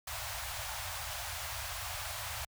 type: band-stop noise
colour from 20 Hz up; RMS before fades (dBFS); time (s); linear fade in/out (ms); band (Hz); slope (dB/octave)
pink; -39; 0.07-2.45; 5; 110 to 620; 48
effects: high-pass 60 Hz 12 dB/octave